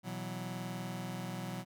sawtooth chord, B suspended fourth, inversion none, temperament just, 123.47 / 164.63 / 185.21 Hz, B2 / E3 / F#3, 0 / -2 / +2 cents, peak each -39 / -40 / -37 dBFS, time 0.03-1.65 s, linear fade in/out 50 ms, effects none

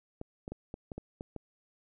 clicks, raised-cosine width 2 ms, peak -26 dBFS, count 8, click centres 0.214 / 0.479 / 0.52 / 0.741 / 0.918 / 0.98 / 1.209 / 1.363 s, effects none

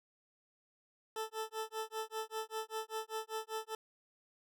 20% pulse tone with tremolo, 439.9 Hz, A4, in tune, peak -31 dBFS, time 1.16-3.75 s, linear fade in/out 2 ms, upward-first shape sine, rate 5.1 Hz, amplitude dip 100%, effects none

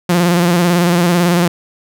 sawtooth tone with vibrato, 174.3 Hz, F3, 3 cents flat, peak -6 dBFS, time 0.09-1.48 s, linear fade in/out 5 ms, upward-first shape square, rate 18 Hz, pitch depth 42 cents each way, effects none

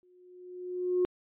sine tone with exponential growth, 361.4 Hz, F#4, 41 cents flat, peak -21 dBFS, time 0.03-1.05 s, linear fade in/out 0 ms, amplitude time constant 220 ms, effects tanh soft clip ceiling -19 dBFS + resampled to 8000 Hz

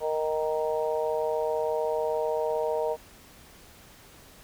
harmonic tone, 155.56 Hz, D#3, in tune, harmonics 3 / 4 / 5 / 6, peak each -28 / -29 / -37 / -34 dBFS, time 0-2.97 s, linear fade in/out 50 ms, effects pink hiss -52 dBFS RMS until 4.43 s

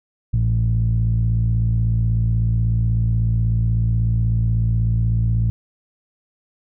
sawtooth tone with low-pass filter, 56.3 Hz, A1, 40 cents sharp, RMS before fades -18 dBFS, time 0.33-5.5 s, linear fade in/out 0 ms, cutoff 130 Hz, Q 7.7, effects none

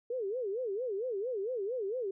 sine tone with vibrato, 446.4 Hz, A4, 25 cents sharp, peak -32 dBFS, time 0.1-2.11 s, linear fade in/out 5 ms, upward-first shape sine, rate 4.4 Hz, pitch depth 260 cents each way, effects none

